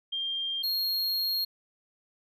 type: tone pair in turn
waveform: sine / square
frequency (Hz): 3193 / 4262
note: G7 / C8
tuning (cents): +31 / +31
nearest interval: perfect fourth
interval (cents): 500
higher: second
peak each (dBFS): -29 / -27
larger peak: second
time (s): 0.12-0.63 / 0.63-1.45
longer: second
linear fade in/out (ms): 10
effects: none